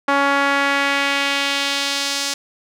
sawtooth tone with band-pass filter sweep, 279.9 Hz, C#4, 17 cents sharp, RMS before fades -19 dBFS, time 0.08-2.34 s, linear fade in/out 5 ms, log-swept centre 1200 to 5600 Hz, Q 1.3, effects none

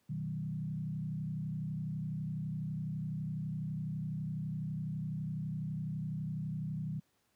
sine tone with frequency modulation, 155 Hz, D#3, 6 cents flat, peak -34 dBFS, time 0.09-7 s, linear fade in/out 10 ms, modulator 32 Hz, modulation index 1.1, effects pink hiss -75 dBFS RMS until 7.35 s + high-pass 100 Hz 12 dB/octave

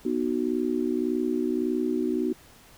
sine chord, B major, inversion none, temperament just, 246.9 / 308.7 / 370.4 Hz, B3 / D#4 / F#4, 0 / -14 / +2 cents, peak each -28 dBFS, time 0.05-2.33 s, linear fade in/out 5 ms, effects pink hiss -53 dBFS RMS until 2.77 s

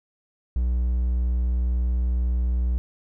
triangle tone, 61 Hz, B1, 21 cents flat, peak -18 dBFS, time 0.56-2.78 s, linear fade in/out 0 ms, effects none

